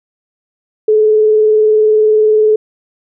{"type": "tone with vibrato", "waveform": "sine", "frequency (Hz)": 430, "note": "A4", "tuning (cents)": -40, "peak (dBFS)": -6, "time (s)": [0.88, 2.56], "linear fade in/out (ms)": 5, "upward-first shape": "square", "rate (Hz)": 20, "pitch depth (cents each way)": 20, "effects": []}